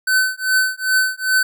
square tone with tremolo, 1520 Hz, F#6, 46 cents sharp, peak -12 dBFS, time 0.07-1.43 s, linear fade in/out 5 ms, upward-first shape triangle, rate 2.5 Hz, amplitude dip 100%, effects none

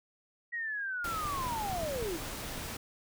sine linear sweep, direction down, 1917 to 303.7 Hz, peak -33 dBFS, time 0.52-2.18 s, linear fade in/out 20 ms
pink noise, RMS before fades -40 dBFS, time 1.04-2.77 s, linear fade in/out 5 ms
clicks, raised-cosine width 5 ms, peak -30 dBFS, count 10, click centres 1.255 / 1.468 / 1.523 / 1.698 / 1.731 / 1.784 / 1.833 / 1.962 / 2.026 / 2.579 s
effects none

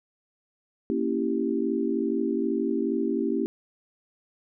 sine chord, A# diminished seventh, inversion none, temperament equal, 233.1 / 277.2 / 329.6 / 392 Hz, A#3 / C#4 / E4 / G4, 0 / 0 / 0 / 0 cents, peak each -29 dBFS, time 0.9-3.46 s, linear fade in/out 0 ms, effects none

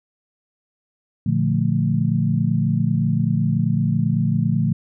sine chord, Bb major seventh, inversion none, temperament equal, 116.54 / 146.83 / 174.61 / 220 Hz, Bb2 / D3 / F3 / A3, 0 / 0 / 0 / 0 cents, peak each -22 / -21 / -22 / -23 dBFS, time 1.26-4.73 s, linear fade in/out 5 ms, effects none

